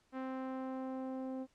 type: tone with low-pass filter sweep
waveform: sawtooth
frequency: 261.6 Hz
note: C4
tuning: in tune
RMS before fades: -41 dBFS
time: 0.12-1.47 s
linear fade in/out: 50 ms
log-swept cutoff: 1600 to 560 Hz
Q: 1
effects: pink hiss -73 dBFS RMS until 1.54 s + low-pass 8000 Hz 12 dB/octave